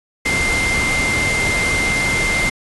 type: tone in noise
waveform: sine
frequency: 2093 Hz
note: C7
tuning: in tune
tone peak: -17 dBFS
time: 0.25-2.5 s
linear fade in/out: 10 ms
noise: pink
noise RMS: -21 dBFS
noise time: 0.25-2.5 s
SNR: +1 dB
effects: resampled to 24000 Hz